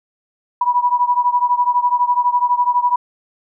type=beating tone pair; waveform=sine; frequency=973 / 985 Hz; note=B5 / B5; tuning=-26 / -5 cents; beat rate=12 Hz; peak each=-15 / -17 dBFS; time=0.61-2.96 s; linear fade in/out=5 ms; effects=none